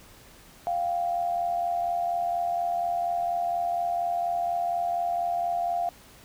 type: tone pair together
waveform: sine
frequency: 698.5 / 782.7 Hz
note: F5 / G5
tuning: 0 / -3 cents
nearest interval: major second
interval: 197 cents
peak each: -25 / -33 dBFS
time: 0.67-5.89 s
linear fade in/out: 0 ms
effects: pink hiss -52 dBFS RMS until 6.24 s